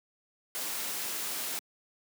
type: noise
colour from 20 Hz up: white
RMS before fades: -35 dBFS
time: 0.55-1.59 s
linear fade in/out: 0 ms
effects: high-pass 200 Hz 12 dB/octave